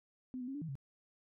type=tone with pitch steps; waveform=sine; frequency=255 / 247.4 / 269.8 / 290.6 / 162.3 / 136.5 Hz; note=C4 / B3 / C#4 / D4 / E3 / C#3; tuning=-44 / +3 / -47 / -18 / -27 / -26 cents; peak=-39 dBFS; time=0.34-0.754 s; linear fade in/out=0 ms; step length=69 ms; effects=none